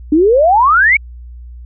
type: exponential sweep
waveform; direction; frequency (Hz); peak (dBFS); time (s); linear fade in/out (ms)
sine; up; 290 to 2300; -6; 0.12-0.97; 5
effects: added 60 Hz sine -29 dBFS peak until 1.65 s